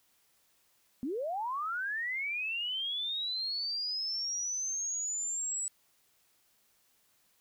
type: linear sweep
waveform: sine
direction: up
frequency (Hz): 233.1 to 7902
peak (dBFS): -32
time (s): 1.03-5.68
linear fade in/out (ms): 0
effects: white hiss -70 dBFS RMS until 7.4 s

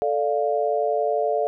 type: chord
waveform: sine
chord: D minor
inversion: second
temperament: equal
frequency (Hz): 440 / 587.3 / 698.5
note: A4 / D5 / F5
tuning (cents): 0 / 0 / 0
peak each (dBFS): -24 / -24 / -24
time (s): 0.02-1.47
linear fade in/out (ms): 0
effects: none

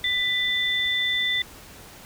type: tone pair together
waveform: sine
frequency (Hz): 1990 / 3537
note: B6 / A7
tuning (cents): +13 / +8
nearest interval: minor seventh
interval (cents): 995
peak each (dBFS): -24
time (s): 0.04-1.42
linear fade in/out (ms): 2
effects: pink hiss -45 dBFS RMS until 2.05 s

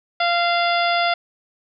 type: harmonic tone with a mistuned harmonic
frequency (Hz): 692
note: F5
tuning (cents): -16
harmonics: 1 / 2 / 3 / 4 / 5 / 6 / 7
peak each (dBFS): -19 / -23 / -25 / -29 / -27 / -36 / -30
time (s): 0.2-1.14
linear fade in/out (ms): 5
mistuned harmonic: 6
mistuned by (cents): +39
effects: none

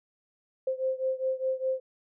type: beating tone pair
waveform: sine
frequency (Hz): 521 / 525.9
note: C5 / C5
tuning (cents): -7 / +9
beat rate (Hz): 4.9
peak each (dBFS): -29 / -31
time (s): 0.67-1.8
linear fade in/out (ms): 5
effects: none

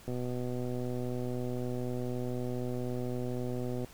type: click train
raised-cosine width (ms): 2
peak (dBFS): -24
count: 468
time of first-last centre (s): 0.08-3.846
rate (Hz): 124
effects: pink hiss -55 dBFS RMS until 3.93 s

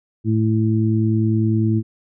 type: harmonic tone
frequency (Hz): 110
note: A2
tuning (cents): 0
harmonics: 1 / 2 / 3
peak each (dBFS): -17 / -20 / -22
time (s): 0.24-1.83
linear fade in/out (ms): 50
effects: none

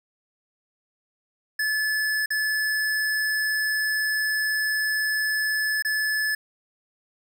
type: tone with dropouts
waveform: square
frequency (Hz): 1727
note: A6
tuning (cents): -33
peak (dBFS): -23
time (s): 1.59-6.35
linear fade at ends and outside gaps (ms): 5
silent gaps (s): 2.26-2.304 / 5.824-5.848
effects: none

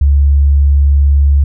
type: tone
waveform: sine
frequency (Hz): 70.6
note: C#2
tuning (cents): +32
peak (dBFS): -5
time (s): 0.01-1.44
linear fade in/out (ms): 5
effects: none

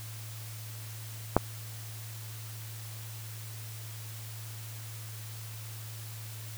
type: clicks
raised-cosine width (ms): 1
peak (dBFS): -6 / -26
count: 2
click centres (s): 1.366 / 1.377
effects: added 110 Hz sine -41 dBFS peak until 6.57 s + white hiss -47 dBFS RMS until 6.57 s

